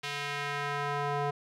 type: tone with band-pass filter sweep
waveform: square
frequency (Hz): 144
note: D3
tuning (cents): -34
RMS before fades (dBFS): -33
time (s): 0.03-1.31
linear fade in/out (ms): 10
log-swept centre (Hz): 3000 to 770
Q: 1.1
effects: none